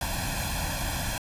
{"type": "noise with comb filter", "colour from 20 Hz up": "pink", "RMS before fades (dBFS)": -30, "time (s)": [0.01, 1.18], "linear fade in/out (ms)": 2, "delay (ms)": 1.2, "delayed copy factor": 0.9, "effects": ["resampled to 32000 Hz"]}